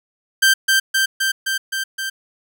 sawtooth tone with echo, 1568 Hz, G6, in tune, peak -7 dBFS, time 0.42-0.54 s, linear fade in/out 10 ms, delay 260 ms, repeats 6, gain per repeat -2 dB, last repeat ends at 2.1 s, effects none

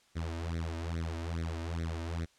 sawtooth tone with flanger, 82.8 Hz, E2, 8 cents sharp, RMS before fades -36 dBFS, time 0.15-2.26 s, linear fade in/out 20 ms, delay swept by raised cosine 0.5 to 3.3 ms, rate 2.4 Hz, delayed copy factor +1, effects white hiss -66 dBFS RMS until 2.38 s + low-pass 7000 Hz 12 dB/octave

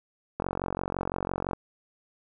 click train, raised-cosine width 1 ms, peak -15 dBFS, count 53, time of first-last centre 0.4-1.533 s, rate 45.9 Hz, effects none

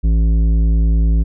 triangle tone with tanh clipping, 55 Hz, A1, in tune, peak -12 dBFS, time 0.03-1.24 s, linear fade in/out 20 ms, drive 15 dB, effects none

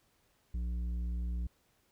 sine tone with tanh clipping, 59.6 Hz, A#1, 39 cents sharp, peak -34 dBFS, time 0.54-1.47 s, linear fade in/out 5 ms, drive 8 dB, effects pink hiss -72 dBFS RMS until 1.91 s

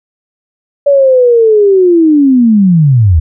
sine linear sweep, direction down, 574 to 73 Hz, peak -3 dBFS, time 0.86-3.2 s, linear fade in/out 10 ms, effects none

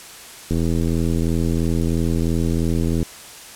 click train, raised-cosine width 3 ms, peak -9 dBFS, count 210, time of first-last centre 0.51-3.028 s, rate 83 Hz, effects white hiss -39 dBFS RMS until 3.55 s + low-pass 11000 Hz 12 dB/octave

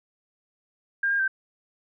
sine tone with pitch steps, 1604 / 1614 / 1559 Hz, G6 / G#6 / G6, +39 / -50 / -10 cents, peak -21 dBFS, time 1.03-1.279 s, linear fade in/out 5 ms, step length 83 ms, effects none

